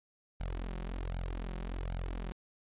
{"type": "tone with flanger", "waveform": "sawtooth", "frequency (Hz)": 43.65, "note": "F1", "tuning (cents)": 0, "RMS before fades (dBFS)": -38, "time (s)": [0.4, 2.32], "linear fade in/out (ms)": 0, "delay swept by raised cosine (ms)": [1.3, 5.5], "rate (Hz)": 1.3, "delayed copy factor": 0.8, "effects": ["resampled to 8000 Hz"]}